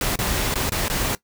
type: noise with dropouts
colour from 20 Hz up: pink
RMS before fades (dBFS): -23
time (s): 0.01-1.15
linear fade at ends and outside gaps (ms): 1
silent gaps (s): 0.157-0.189 / 0.541-0.556 / 0.695-0.72 / 0.882-0.899
effects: noise-tail reverb RT60 0.1 s tail -18 dB re dry